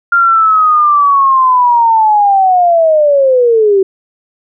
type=linear sweep; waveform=sine; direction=down; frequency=1400 to 376.6 Hz; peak=-5 dBFS; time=0.12-3.83 s; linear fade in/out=5 ms; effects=none